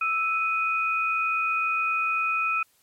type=tone pair together; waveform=sine; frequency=1318.5 / 2491 Hz; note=E6 / D#7; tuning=0 / +1 cents; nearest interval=major seventh; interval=1101 cents; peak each=-25 dBFS; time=0.01-2.63 s; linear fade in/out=5 ms; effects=white hiss -64 dBFS RMS until 2.82 s + MP3 64 kbps